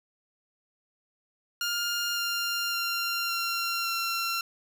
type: tone with pitch steps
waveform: 15% pulse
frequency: 1408 / 1396.7 / 1385.4 / 1374.3 / 1363.2 Hz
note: F6 / F6 / F6 / F6 / F6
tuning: +14 / 0 / -14 / -28 / -42 cents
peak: -21 dBFS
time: 1.61-4.41 s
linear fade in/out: 2 ms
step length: 560 ms
effects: none